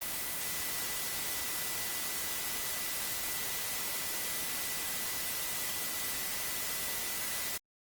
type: tone in noise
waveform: sine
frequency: 1986 Hz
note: B6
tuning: 9 cents sharp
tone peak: -47 dBFS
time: 0.01-7.58 s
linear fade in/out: 10 ms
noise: white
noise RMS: -36 dBFS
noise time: 0.01-7.58 s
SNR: -14 dB
effects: Opus 24 kbps